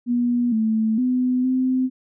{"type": "tone with pitch steps", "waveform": "sine", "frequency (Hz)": [241.9, 220.2, 252.1, 257.6], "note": ["B3", "A3", "B3", "C4"], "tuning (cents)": [-36, 2, 36, -27], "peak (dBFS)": -17, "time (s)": [0.06, 1.9], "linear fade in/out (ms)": 50, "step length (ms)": 460, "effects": []}